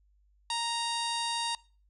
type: harmonic tone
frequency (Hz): 932.3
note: A#5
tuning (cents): 0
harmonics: 1 / 2 / 3 / 4 / 5 / 6 / 7 / 8 / 9 / 10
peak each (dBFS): -33 / -43 / -39 / -35 / -38 / -46 / -48 / -48 / -48 / -43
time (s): 0.5-1.55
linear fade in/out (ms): 2
effects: noise-tail reverb RT60 0.4 s tail -23 dB re dry + added 50 Hz sine -63 dBFS peak until 1.89 s